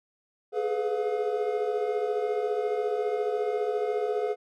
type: tone cluster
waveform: triangle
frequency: 411.4 / 425.9 / 498.6 / 709 Hz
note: G#4 / G#4 / B4 / F5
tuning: -16 / +44 / +16 / +26 cents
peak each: -33 / -26 / -30 / -32 dBFS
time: 0.52-4.36 s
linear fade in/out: 50 ms
effects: none